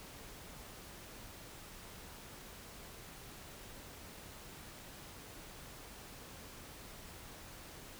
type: silence
effects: pink hiss -52 dBFS RMS until 7.99 s